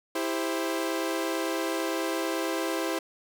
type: chord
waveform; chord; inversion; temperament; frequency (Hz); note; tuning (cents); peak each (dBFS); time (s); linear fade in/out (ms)
sawtooth; C major; first; equal with one note detuned; 329.6 / 398.6 / 523.3; E4 / G4 / C5; 0 / +29 / 0; -26 / -30 / -29; 0.15-2.99; 5
effects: none